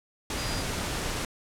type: tone in noise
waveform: sine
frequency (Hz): 4853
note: D#8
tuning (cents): -44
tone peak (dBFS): -38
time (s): 0.38-0.62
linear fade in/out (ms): 2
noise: pink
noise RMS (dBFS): -31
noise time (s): 0.3-1.25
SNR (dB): -10
effects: low-pass 10000 Hz 12 dB/octave